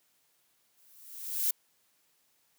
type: noise with exponential growth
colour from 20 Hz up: violet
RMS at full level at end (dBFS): -26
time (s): 0.77-1.51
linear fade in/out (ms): 5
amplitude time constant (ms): 160
effects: white hiss -71 dBFS RMS until 2.58 s + high-pass 100 Hz 12 dB/octave